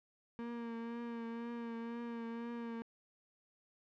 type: tone with vibrato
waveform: 35% pulse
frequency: 233.1 Hz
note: A#3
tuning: in tune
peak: -39 dBFS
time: 0.39-2.82 s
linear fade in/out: 0 ms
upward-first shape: triangle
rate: 2 Hz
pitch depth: 31 cents each way
effects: low-pass 2000 Hz 12 dB/octave